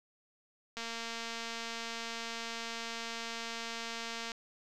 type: click train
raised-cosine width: 0.2 ms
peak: -23 dBFS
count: 817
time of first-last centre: 0.77-4.318 s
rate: 230 Hz
effects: none